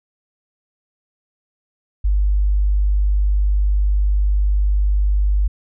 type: tone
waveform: sine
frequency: 50 Hz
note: G1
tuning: 35 cents sharp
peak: -13 dBFS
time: 2.04-5.48 s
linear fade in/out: 10 ms
effects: none